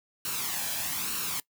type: noise with flanger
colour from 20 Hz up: white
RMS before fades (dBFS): -32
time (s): 0.25-1.4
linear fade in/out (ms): 2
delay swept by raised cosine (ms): 0.71 to 1.24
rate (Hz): 1.1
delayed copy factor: +0.6
effects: noise-tail reverb RT60 0.1 s tail -21 dB re dry + high-pass 100 Hz 12 dB/octave